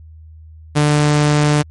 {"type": "tone", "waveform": "sawtooth", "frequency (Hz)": 148.5, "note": "D3", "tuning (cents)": 20, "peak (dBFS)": -7, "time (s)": [0.75, 1.63], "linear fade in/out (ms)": 20, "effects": ["added 79 Hz sine -36 dBFS peak until 1.7 s", "MP3 48 kbps"]}